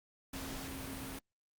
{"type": "tone in noise", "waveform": "sine", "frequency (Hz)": 267.9, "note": "C4", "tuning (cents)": 41, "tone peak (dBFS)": -46, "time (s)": [0.33, 1.19], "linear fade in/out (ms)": 5, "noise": "pink", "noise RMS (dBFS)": -44, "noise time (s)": [0.33, 1.19], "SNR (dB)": -5, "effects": ["Opus 48 kbps"]}